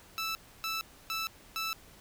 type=tone bursts; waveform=15% pulse; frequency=1318.5 Hz; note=E6; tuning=in tune; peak=-26 dBFS; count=4; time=0.18-1.73 s; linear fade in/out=0 ms; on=170 ms; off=290 ms; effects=pink hiss -56 dBFS RMS until 2 s